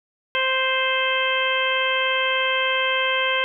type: harmonic tone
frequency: 523.3 Hz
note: C5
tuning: in tune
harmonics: 1 / 2 / 3 / 4 / 5 / 6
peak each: -26 / -26 / -26 / -26 / -26 / -26 dBFS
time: 0.35-3.44 s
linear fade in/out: 0 ms
effects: none